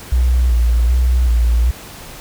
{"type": "tone with vibrato", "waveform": "sine", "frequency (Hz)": 60.2, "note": "B1", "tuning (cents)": -44, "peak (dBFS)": -10, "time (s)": [0.12, 1.71], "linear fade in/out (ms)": 5, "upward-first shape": "square", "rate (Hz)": 1.3, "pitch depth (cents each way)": 52, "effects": ["pink hiss -35 dBFS RMS until 2.2 s"]}